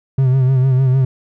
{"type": "tone with vibrato", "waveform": "triangle", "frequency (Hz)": 130.81, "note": "C3", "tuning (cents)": 0, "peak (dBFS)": -8, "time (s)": [0.18, 1.05], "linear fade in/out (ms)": 5, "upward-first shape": "sine", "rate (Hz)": 6.6, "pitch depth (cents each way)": 54, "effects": []}